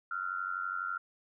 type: tone with amplitude modulation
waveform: sine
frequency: 1382 Hz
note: F6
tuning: 19 cents flat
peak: -29 dBFS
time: 0.11-0.98 s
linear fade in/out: 5 ms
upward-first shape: sine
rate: 92.1 Hz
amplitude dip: 90%
effects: none